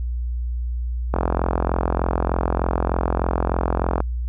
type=click train; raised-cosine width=1 ms; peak=-6 dBFS; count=125; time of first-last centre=1.14-4.004 s; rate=43.3 Hz; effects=added 60 Hz sine -22 dBFS peak until 4.28 s